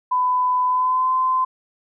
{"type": "tone with pitch glide", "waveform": "sine", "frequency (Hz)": [1002, 1030.2], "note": ["B5", "C6"], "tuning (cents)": [25, -27], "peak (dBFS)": -16, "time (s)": [0.11, 1.45], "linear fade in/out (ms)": 10, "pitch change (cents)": 48, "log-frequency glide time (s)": [0.65, 1.12], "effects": []}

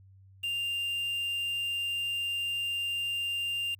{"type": "tone with quantisation", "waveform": "triangle", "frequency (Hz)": 2794, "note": "F7", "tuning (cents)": 0, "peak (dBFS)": -28, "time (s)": [0.43, 3.75], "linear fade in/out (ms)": 10, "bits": 8, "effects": ["added 96 Hz sine -53 dBFS peak until 3.79 s"]}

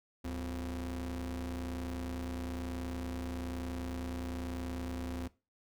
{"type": "ring-modulated tone", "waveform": "40% pulse", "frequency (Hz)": 90.3, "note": "F#2", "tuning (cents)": -42, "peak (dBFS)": -33, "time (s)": [0.24, 5.28], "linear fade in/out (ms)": 10, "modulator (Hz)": 166, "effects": ["noise-tail reverb RT60 0.3 s tail -20 dB re dry"]}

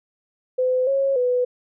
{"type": "tone with pitch steps", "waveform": "sine", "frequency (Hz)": [509, 546, 496.2], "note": ["C5", "C#5", "B4"], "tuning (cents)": [-48, -26, 8], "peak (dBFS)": -17, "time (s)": [0.58, 1.45], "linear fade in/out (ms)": 10, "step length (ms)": 290, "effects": []}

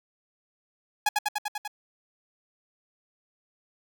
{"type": "tone with echo", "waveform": "sawtooth", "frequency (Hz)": 836, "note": "G#5", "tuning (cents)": 11, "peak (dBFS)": -16, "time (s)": [1.06, 1.09], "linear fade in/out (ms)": 5, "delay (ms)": 98, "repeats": 6, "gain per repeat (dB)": -2, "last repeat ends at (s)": 1.678, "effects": []}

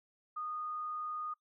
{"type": "tone", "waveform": "sine", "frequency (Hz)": 1232, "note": "D#6", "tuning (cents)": -17, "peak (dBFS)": -37, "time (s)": [0.36, 1.34], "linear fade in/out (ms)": 10, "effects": ["noise-tail reverb RT60 0.1 s tail -19 dB re dry"]}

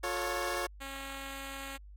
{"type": "chord", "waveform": "15% pulse", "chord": "F augmented", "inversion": "none", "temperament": "equal with one note detuned", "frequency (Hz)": [354.9, 440, 554.4], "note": ["F4", "A4", "C#5"], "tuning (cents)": [28, 0, 0], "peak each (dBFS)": [-30, -33, -29], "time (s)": [0.03, 0.67], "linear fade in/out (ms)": 10}
{"type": "tone", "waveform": "5% pulse", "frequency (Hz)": 273, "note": "C#4", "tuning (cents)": -26, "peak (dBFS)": -29, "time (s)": [0.8, 1.78], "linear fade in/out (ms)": 20}
{"effects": ["added 50 Hz sine -48 dBFS peak until 1.96 s", "AAC 64 kbps"]}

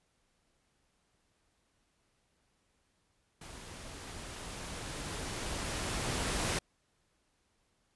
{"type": "noise with level ramp", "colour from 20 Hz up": "pink", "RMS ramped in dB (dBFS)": [-49, -32], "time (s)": [3.41, 6.59], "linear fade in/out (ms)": 5, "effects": ["pink hiss -75 dBFS RMS until 7.95 s", "resampled to 24000 Hz"]}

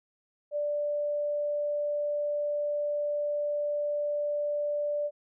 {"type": "tone", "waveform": "sine", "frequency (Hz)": 587.3, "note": "D5", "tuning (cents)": 0, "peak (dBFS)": -27, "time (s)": [0.51, 5.11], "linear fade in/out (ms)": 50, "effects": []}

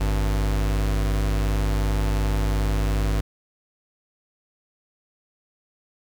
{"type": "tone pair together", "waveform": "square", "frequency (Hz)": [51.38, 97], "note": ["G#1", "G2"], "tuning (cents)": [-18, -18], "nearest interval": "major seventh", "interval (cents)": 1100, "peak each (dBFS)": [-21, -30], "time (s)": [0, 3.21], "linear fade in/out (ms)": 10, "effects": ["9-bit"]}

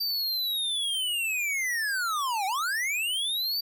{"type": "linear two-way sweep", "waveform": "square", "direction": "down then up", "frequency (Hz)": [4676, 740, 4676], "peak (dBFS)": -27, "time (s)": [0, 3.61], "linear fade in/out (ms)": 10, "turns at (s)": 2.46, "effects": []}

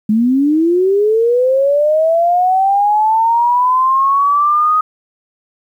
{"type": "linear sweep", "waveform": "sine", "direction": "up", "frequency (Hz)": [207.7, 1257], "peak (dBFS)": -9, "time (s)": [0.09, 4.81], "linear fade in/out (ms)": 5, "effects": ["8-bit"]}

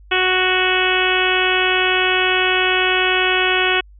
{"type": "harmonic tone", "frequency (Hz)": 369.9, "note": "F#4", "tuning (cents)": 0, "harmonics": [1, 2, 3, 4, 5, 6, 7, 8, 9], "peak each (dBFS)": [-21, -24, -25, -21, -24, -24, -21, -23, -26], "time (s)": [0.11, 3.81], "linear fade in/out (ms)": 10, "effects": ["added 50 Hz sine -41 dBFS peak until 3.99 s"]}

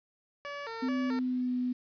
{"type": "tone with vibrato", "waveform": "15% pulse", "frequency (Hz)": 510, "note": "C5", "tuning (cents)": -44, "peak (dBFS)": -31, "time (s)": [0.45, 1.19], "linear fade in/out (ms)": 0, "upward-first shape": "square", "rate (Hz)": 2.3, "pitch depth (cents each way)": 200}
{"type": "tone with pitch glide", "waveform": "sine", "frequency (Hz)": [257.4, 249.6], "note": ["C4", "B3"], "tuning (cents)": [-28, 19], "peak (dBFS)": -28, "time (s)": [0.82, 1.73], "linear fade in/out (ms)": 10, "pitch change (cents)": -53, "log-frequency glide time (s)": [0.99, 1.51]}
{"effects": ["resampled to 11025 Hz", "10-bit"]}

